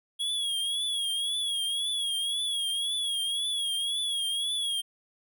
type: tone with vibrato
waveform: square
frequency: 3322 Hz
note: G#7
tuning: in tune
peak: -28 dBFS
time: 0.19-4.82 s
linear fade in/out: 20 ms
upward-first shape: triangle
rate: 1.9 Hz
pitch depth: 86 cents each way
effects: none